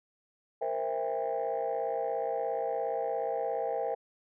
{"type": "chord", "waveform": "sine", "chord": "C dominant seventh", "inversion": "third", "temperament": "equal with one note detuned", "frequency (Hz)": [466.2, 523.3, 659.3, 801.4], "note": ["Bb4", "C5", "E5", "G5"], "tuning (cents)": [0, 0, 0, 38], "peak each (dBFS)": -34, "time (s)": [0.61, 3.95], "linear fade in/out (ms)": 10, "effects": ["tanh soft clip ceiling -23 dBFS"]}